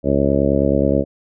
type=harmonic tone; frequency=69.5 Hz; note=C#2; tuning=5 cents sharp; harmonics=1 / 2 / 3 / 4 / 5 / 6 / 7 / 8 / 9; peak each=-23 / -23 / -21 / -20 / -23 / -25 / -23 / -20 / -26 dBFS; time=0.03-1.05 s; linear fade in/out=50 ms; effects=none